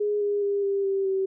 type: tone with pitch steps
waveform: sine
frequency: 415.3 / 408.9 / 402.5 / 396.3 / 390.2 / 384.1 Hz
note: G#4 / G#4 / G4 / G4 / G4 / G4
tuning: 0 / -27 / +46 / +19 / -8 / -35 cents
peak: -22 dBFS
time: 0-1.26 s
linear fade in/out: 10 ms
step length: 210 ms
effects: none